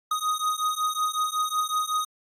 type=beating tone pair; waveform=square; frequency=1245 / 1250.4 Hz; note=D#6 / D#6; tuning=+1 / +8 cents; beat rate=5.4 Hz; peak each=-28 dBFS; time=0.11-2.05 s; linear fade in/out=5 ms; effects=AAC 48 kbps